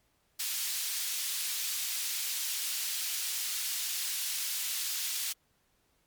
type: high-pass noise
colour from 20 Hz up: pink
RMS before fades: -34 dBFS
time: 0.39-5.33 s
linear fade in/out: 10 ms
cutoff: 3500 Hz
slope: 12 dB/octave
effects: pink hiss -72 dBFS RMS until 6.06 s + MP3 96 kbps